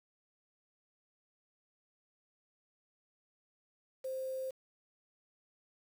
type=tone with quantisation; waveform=sine; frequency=524 Hz; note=C5; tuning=2 cents sharp; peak=-36 dBFS; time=4.04-4.51 s; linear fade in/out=10 ms; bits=9; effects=none